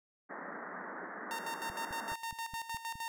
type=band-pass noise; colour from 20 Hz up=white; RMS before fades=-44 dBFS; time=0.29-2.15 s; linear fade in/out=20 ms; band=170 to 1900 Hz; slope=96 dB/octave
type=tone with tremolo; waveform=sawtooth; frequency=915 Hz; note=A#5; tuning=32 cents flat; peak=-33 dBFS; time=1.31-3.08 s; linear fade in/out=0 ms; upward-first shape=square; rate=6.5 Hz; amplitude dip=70%
type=click train; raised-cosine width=5 ms; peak=-38 dBFS; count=7; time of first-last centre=1.7-2.955 s; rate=4.78 Hz
effects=none